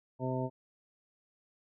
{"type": "harmonic tone", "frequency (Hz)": 128.9, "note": "C3", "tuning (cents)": -26, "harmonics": [1, 2, 3, 4, 5, 7], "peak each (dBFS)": [-35, -37, -39, -41, -39, -41], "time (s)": [0.19, 0.5], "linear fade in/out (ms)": 50, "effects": []}